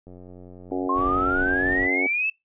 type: click train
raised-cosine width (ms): 2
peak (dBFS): -31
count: 73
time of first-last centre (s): 0.07-0.867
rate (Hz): 90.3
type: harmonic tone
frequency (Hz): 92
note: F#2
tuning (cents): -9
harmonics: 3 / 4 / 5 / 6 / 7 / 8 / 9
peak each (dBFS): -27 / -29 / -33 / -37 / -37 / -35 / -41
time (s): 0.71-2.07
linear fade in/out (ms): 5
type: exponential sweep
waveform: sine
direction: up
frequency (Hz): 1046.5 to 2661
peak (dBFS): -21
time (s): 0.89-2.3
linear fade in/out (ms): 5
type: noise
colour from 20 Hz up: brown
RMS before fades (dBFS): -33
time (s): 0.94-1.89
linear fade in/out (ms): 50
effects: noise-tail reverb RT60 0.2 s tail -25 dB re dry + resampled to 8000 Hz